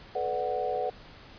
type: chord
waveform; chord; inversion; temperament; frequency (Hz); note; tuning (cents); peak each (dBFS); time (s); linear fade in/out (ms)
sine; B minor seventh; third; equal with one note detuned; 431.7 / 493.9 / 587.3 / 740; A4 / B4 / D5 / F#5; -33 / 0 / 0 / 0; -35 / -32 / -35 / -31; 0.15-0.9; 5
effects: pink hiss -50 dBFS RMS until 1.38 s + resampled to 11025 Hz